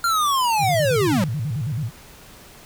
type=linear sweep; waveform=square; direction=down; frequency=1400 to 167.2 Hz; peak=-18 dBFS; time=0.04-1.24 s; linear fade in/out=2 ms
type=tone with vibrato; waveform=sine; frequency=130.81 Hz; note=C3; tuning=in tune; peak=-22 dBFS; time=0.58-1.91 s; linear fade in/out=50 ms; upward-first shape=square; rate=9.2 Hz; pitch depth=260 cents each way
effects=pink hiss -45 dBFS RMS until 2.65 s